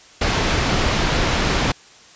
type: low-pass noise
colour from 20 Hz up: pink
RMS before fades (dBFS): -19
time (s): 0.21-1.72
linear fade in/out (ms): 5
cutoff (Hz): 5100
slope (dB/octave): 12
effects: white hiss -46 dBFS RMS until 2.15 s + resampled to 16000 Hz